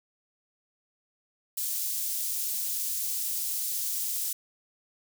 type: high-pass noise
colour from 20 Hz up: white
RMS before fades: -31 dBFS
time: 1.57-4.33 s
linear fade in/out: 5 ms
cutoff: 6000 Hz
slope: 12 dB/octave
effects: none